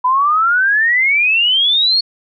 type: exponential sweep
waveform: sine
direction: up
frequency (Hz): 987.8 to 4403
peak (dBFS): -10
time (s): 0.04-2.01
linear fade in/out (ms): 10
effects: none